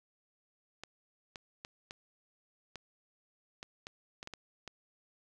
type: clicks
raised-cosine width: 0.2 ms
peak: -26 dBFS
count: 11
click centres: 0.836 / 1.358 / 1.649 / 1.909 / 2.757 / 3.629 / 3.869 / 4.229 / 4.274 / 4.337 / 4.677 s
effects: none